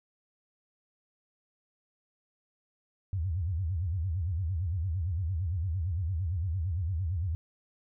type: tone with vibrato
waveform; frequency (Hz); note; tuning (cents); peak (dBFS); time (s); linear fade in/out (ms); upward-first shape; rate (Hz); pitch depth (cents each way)
sine; 87.2; F2; -2; -28; 3.13-7.35; 0; sine; 8.8; 220
effects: none